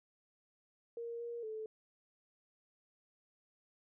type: tone with pitch steps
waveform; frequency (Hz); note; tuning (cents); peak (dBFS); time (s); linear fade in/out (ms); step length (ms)
sine; 467.3 / 471.5 / 436.5; A#4 / A#4 / A4; +4 / +20 / -14; -40; 0.97-1.66; 2; 230
effects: none